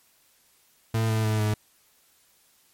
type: tone with pitch steps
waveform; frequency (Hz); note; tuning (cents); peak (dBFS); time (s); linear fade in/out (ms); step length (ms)
40% pulse; 112.2 / 110.27 / 108.38 / 106.52; A2 / A2 / A2 / G#2; +34 / +4 / -26 / +44; -21; 0.94-1.54; 5; 150
effects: white hiss -62 dBFS RMS until 2.73 s + MP3 64 kbps